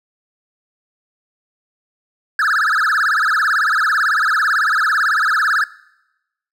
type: tone with vibrato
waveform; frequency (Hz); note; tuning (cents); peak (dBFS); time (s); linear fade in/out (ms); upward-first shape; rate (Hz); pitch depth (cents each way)
triangle; 1480; F#6; 0; -11; 2.39-5.64; 2; sine; 18; 290
effects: noise-tail reverb RT60 0.9 s tail -20 dB re dry

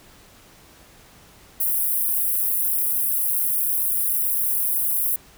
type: high-pass noise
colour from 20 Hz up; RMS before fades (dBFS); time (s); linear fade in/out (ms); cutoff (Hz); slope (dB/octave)
white; -22; 1.6-5.16; 5; 10000; 48
effects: pink hiss -50 dBFS RMS until 5.37 s

